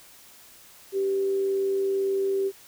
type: tone with amplitude modulation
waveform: sine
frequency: 390 Hz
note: G4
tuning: 9 cents flat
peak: -21 dBFS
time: 0.92-2.52 s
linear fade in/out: 50 ms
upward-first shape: sine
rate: 102 Hz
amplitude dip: 25%
effects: white hiss -51 dBFS RMS until 2.67 s